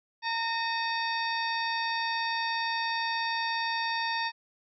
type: harmonic tone with a mistuned harmonic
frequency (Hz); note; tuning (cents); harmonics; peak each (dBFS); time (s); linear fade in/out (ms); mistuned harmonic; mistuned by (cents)
917; A#5; -29; 1 / 2 / 3 / 4 / 5 / 6; -31 / -33 / -38 / -38 / -38 / -42; 0.22-4.32; 50; 3; -130
effects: none